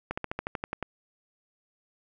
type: slowing click train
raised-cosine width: 0.5 ms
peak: -16 dBFS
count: 10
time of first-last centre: 0.11-0.827 s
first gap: 65 ms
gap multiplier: 1.05
effects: none